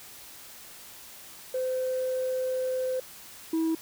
sine tone pair in turn, 514 / 323.8 Hz, C5 / E4, -31 / -31 cents, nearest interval minor sixth, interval 800 cents, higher first, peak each -25 / -21 dBFS, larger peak second, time 1.54-3 / 3.53-3.75 s, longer first, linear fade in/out 5 ms, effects tanh soft clip ceiling -23 dBFS + white hiss -47 dBFS RMS until 3.81 s

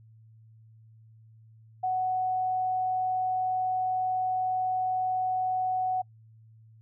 sine tone, 743 Hz, F#5, 7 cents sharp, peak -25 dBFS, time 1.83-6.02 s, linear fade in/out 10 ms, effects noise-tail reverb RT60 0.1 s tail -26 dB re dry + added 111 Hz sine -52 dBFS peak until 6.81 s

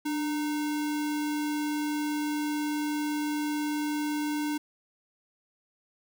sine tone with sample-and-hold, 297 Hz, D4, 20 cents sharp, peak -27 dBFS, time 0.05-4.58 s, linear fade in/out 10 ms, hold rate 1225 Hz, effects none

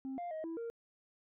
sine tone with pitch steps, 266 / 699 / 630 / 329 / 463.9 Hz, C4 / F5 / D#5 / E4 / A#4, +29 / +1 / +21 / -3 / -8 cents, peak -36 dBFS, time 0.05-0.7 s, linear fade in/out 0 ms, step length 130 ms, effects tanh soft clip ceiling -37 dBFS

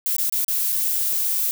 violet noise with dropouts, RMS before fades -22 dBFS, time 0.06-1.51 s, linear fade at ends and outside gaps 0 ms, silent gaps 0.165-0.183 / 0.297-0.324 / 0.446-0.482 / 0.722-0.726 s, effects none

